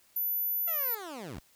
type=tone; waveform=sine; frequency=14000 Hz; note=A9; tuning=10 cents flat; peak=-28 dBFS; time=0.16-0.95 s; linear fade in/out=5 ms
type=linear sweep; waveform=15% pulse; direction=down; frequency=688 to 49 Hz; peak=-33 dBFS; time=0.67-1.4 s; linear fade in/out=10 ms
effects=white hiss -64 dBFS RMS until 1.55 s